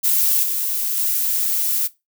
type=noise with level steps; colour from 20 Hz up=violet; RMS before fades=-17 / -22 / -20 dBFS; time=0.03-1.88 s; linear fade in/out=20 ms; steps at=0.43 / 0.97 s; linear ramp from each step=2 ms; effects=noise-tail reverb RT60 0.2 s tail -17 dB re dry